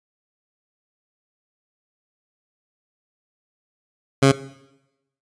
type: tone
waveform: 15% pulse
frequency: 136.5 Hz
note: C#3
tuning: 26 cents flat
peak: -5 dBFS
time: 4.22-4.32 s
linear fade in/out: 10 ms
effects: noise-tail reverb RT60 0.9 s tail -17 dB re dry + resampled to 22050 Hz